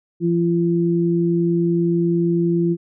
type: tone pair together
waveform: sine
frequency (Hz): 170.7 / 341.4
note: F3 / F4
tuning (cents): -39 / -39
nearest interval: octave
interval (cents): 1200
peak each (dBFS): -18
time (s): 0.2-2.77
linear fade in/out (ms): 50
effects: none